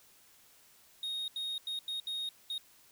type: tone bursts at uneven times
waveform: triangle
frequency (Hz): 3729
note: A#7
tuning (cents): 0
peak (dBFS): -33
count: 6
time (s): 1.03-1.28 / 1.36-1.58 / 1.67-1.79 / 1.88-2 / 2.07-2.29 / 2.5-2.58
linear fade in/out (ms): 2
effects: white hiss -62 dBFS RMS until 2.91 s